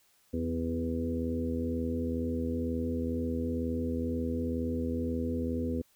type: harmonic tone with a mistuned harmonic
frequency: 82.1 Hz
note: E2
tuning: 6 cents flat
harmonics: 1 / 2 / 3 / 4 / 5 / 6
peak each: -35 / -44 / -32 / -42 / -40 / -38 dBFS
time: 0.33-5.82 s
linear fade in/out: 10 ms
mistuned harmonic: 3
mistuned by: +23 cents
effects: white hiss -67 dBFS RMS until 5.95 s